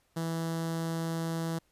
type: tone with notch filter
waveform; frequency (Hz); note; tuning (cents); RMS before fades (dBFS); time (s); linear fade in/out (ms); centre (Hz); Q
sawtooth; 164.5; E3; -3; -33; 0.16-1.59; 10; 2400; 1.6
effects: pink hiss -71 dBFS RMS until 1.71 s + resampled to 32000 Hz